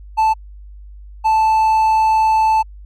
triangle tone pair in turn, 878 / 878 Hz, A5 / A5, -4 / -4 cents, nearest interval unison, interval 0 cents, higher neither, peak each -9 dBFS, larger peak neither, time 0.17-0.34 / 1.24-2.63 s, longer second, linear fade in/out 20 ms, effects added 50 Hz sine -34 dBFS peak until 2.85 s

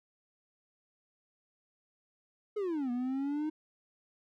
triangle exponential two-way sweep, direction down then up, 434.9 to 240 to 312.6 Hz, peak -29 dBFS, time 2.56-3.5 s, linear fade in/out 10 ms, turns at 2.91 s, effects none

